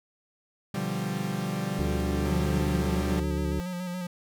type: chord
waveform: 40% pulse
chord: G dominant seventh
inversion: first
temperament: equal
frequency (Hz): 123.47 / 146.83 / 174.61 / 196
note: B2 / D3 / F3 / G3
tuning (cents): 0 / 0 / 0 / 0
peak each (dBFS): -36 / -34 / -33 / -31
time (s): 0.74-3.2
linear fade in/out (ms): 5
type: harmonic tone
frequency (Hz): 72.9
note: D2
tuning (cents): -12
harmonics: 1 / 2 / 4 / 5 / 6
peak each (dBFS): -29 / -35 / -35 / -35 / -40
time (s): 1.79-3.6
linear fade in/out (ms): 0
type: tone with vibrato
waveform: square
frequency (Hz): 179.7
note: F3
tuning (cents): +50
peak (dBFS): -32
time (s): 2.25-4.07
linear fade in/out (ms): 5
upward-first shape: square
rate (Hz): 7.1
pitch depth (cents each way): 29
effects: none